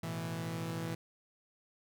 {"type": "chord", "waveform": "sawtooth", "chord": "A suspended second", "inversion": "none", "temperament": "equal", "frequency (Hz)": [110, 123.47, 164.81], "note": ["A2", "B2", "E3"], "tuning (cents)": [0, 0, 0], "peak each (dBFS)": [-39, -40, -34], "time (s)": [0.03, 0.95], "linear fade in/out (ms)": 5, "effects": []}